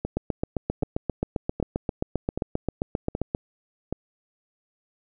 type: two click trains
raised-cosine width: 2 ms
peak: -14 / -11 dBFS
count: 6 / 25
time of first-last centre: 0.05-3.926 / 0.17-3.349 s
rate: 1.29 / 7.55 Hz
effects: none